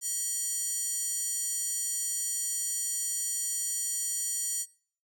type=tone with high-pass filter; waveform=square; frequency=638 Hz; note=D#5; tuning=43 cents sharp; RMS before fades=-32 dBFS; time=0.01-4.66 s; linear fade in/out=50 ms; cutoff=7400 Hz; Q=3.7; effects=noise-tail reverb RT60 0.5 s tail -23 dB re dry